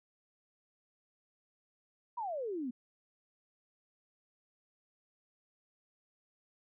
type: exponential sweep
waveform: sine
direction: down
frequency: 1000 to 233.1 Hz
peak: -35 dBFS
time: 2.17-2.71 s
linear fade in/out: 10 ms
effects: none